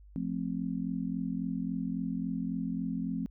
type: chord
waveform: sine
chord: F major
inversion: none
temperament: just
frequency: 174.61 / 218.3 / 261.9 Hz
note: F3 / A3 / C4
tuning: 0 / -13 / +2 cents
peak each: -35 / -36 / -35 dBFS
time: 0.16-3.26 s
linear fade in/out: 0 ms
effects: added 50 Hz sine -51 dBFS peak until 3.3 s